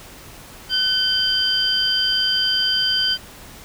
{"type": "tone cluster", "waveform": "sine", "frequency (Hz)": [1511, 3110, 4773], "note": ["F#6", "G7", "D8"], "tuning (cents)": [36, -14, 27], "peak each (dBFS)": [-26, -19, -21], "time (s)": [0.69, 3.18], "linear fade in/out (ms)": 50, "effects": ["pink hiss -41 dBFS RMS until 3.64 s"]}